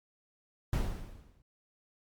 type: noise with exponential decay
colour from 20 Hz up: brown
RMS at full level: -26 dBFS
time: 0.73-1.42 s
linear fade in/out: 2 ms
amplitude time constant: 150 ms
effects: MP3 96 kbps